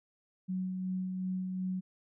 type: tone with tremolo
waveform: sine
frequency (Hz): 185.6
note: F#3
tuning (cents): +6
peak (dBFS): -31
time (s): 0.48-1.81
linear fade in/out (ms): 20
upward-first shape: sine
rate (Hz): 2.7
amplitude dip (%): 30
effects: none